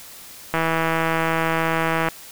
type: click train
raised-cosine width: 0.5 ms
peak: -6 dBFS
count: 253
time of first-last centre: 0.54-2.086 s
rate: 163 Hz
effects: white hiss -41 dBFS RMS until 2.31 s